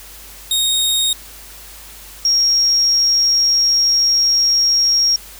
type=tone pair in turn; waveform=sawtooth / sine; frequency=3729 / 5587 Hz; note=A#7 / F8; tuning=0 / 0 cents; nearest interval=perfect fifth; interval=700 cents; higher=second; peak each=-11 dBFS; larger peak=neither; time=0.51-1.13 / 2.25-5.16 s; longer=second; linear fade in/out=2 ms; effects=added 50 Hz sine -42 dBFS peak until 5.39 s + white hiss -38 dBFS RMS until 5.39 s